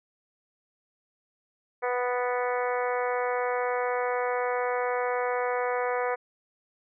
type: harmonic tone with a mistuned harmonic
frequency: 246.9 Hz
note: B3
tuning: in tune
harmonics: 2 / 3 / 4 / 5 / 6 / 7 / 8 / 9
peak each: -28 / -32 / -34 / -36 / -38 / -39 / -40 / -41 dBFS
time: 1.82-6.16 s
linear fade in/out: 20 ms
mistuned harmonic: 7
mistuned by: +15 cents
effects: none